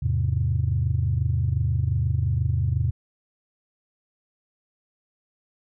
sine chord, E augmented, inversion none, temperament equal with one note detuned, 82.41 / 104.97 / 130.81 Hz, E2 / G#2 / B#2, 0 / +19 / 0 cents, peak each -24 dBFS, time 0.02-2.91 s, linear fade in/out 10 ms, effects tanh soft clip ceiling -12 dBFS

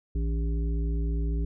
harmonic tone with a mistuned harmonic, 57.4 Hz, A#1, 26 cents flat, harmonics 1 / 3 / 5 / 7, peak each -25 / -35 / -39 / -42 dBFS, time 0.15-1.45 s, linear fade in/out 5 ms, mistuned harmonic 3, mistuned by -110 cents, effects none

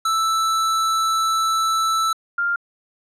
square / sine tone pair in turn, 1320 / 1398.5 Hz, E6 / F6, +2 / +2 cents, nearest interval minor second, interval 100 cents, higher second, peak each -18 dBFS, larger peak neither, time 0.05-2.13 / 2.38-2.56 s, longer first, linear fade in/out 5 ms, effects low-pass 10000 Hz 12 dB/octave

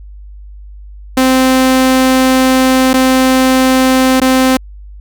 sawtooth tone with dropouts, 260 Hz, C4, 11 cents flat, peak -3 dBFS, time 1.17-4.57 s, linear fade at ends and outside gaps 5 ms, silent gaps 2.933-2.939 / 4.201-4.215 s, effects added 50 Hz sine -29 dBFS peak until 5 s

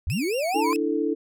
sine linear sweep, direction up, 58.27 to 1062 Hz, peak -23 dBFS, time 0.07-0.73 s, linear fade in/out 0 ms
sawtooth tone with vibrato, 2480 Hz, D#7, 6 cents flat, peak -28 dBFS, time 0.1-0.76 s, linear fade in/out 0 ms, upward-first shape sine, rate 4.7 Hz, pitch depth 210 cents each way
sine chord, D suspended second, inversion none, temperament equal, 293.7 / 329.6 / 440 Hz, D4 / E4 / A4, 0 / 0 / 0 cents, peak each -26 dBFS, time 0.54-1.15 s, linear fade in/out 20 ms
effects none

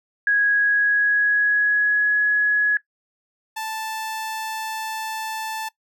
sine tone with pitch glide, 1657 to 1683 Hz, G#6 to G#6, -4 to +23 cents, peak -15 dBFS, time 0.27-2.77 s, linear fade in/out 2 ms, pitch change +27 cents, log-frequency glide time 0.52-2.18 s
sawtooth tone, 880 Hz, A5, in tune, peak -23 dBFS, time 3.56-5.69 s, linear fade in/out 10 ms
effects noise-tail reverb RT60 0.1 s tail -19 dB re dry

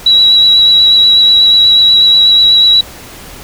sine tone with vibrato, 3901 Hz, B7, 22 cents flat, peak -3 dBFS, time 0.06-2.81 s, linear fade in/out 5 ms, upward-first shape triangle, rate 8.2 Hz, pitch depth 18 cents each way, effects pink hiss -31 dBFS RMS until 3.43 s

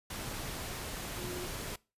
sine tone in noise, 358.4 Hz, F4, 45 cents sharp, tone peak -41 dBFS, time 1.18-1.47 s, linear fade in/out 5 ms, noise pink, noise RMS -40 dBFS, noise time 0.1-1.76 s, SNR -4 dB, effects noise-tail reverb RT60 0.3 s tail -23 dB re dry + resampled to 32000 Hz

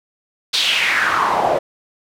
pink noise with band-pass filter sweep, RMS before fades -17 dBFS, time 0.53-1.59 s, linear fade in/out 10 ms, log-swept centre 4100 to 570 Hz, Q 3.7, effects none

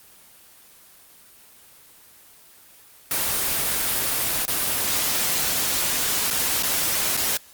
white noise with dropouts, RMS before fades -23 dBFS, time 3.11-7.37 s, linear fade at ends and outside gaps 1 ms, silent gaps 4.453-4.48 / 6.303-6.309 / 6.626-6.633 / 7.168-7.175 s, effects white hiss -50 dBFS RMS until 7.53 s + Opus 24 kbps

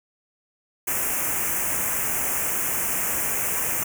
white band-stop noise, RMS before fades -25 dBFS, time 0.87-3.84 s, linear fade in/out 10 ms, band 2700 to 6200 Hz, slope 48 dB/octave, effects none

